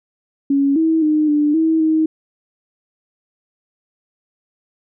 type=tone with pitch steps; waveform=sine; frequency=278.5 / 322.3 / 305.8 / 296.2 / 321.5 / 315.8 Hz; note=C#4 / E4 / D#4 / D4 / E4 / D#4; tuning=+8 / -39 / -30 / +15 / -43 / +26 cents; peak=-12 dBFS; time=0.5-2.06 s; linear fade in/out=5 ms; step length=260 ms; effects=none